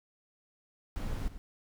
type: noise with echo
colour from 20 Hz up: brown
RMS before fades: -34 dBFS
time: 0.96-1.28 s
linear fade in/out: 0 ms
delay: 100 ms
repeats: 1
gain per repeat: -12 dB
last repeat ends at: 1.38 s
effects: none